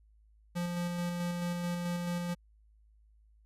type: tone with tremolo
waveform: square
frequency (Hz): 174.61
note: F3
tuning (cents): 0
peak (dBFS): -32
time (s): 0.55-2.35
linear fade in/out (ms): 20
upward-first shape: square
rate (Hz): 4.6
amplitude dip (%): 25
effects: added 53 Hz sine -60 dBFS peak until 3.45 s + resampled to 32000 Hz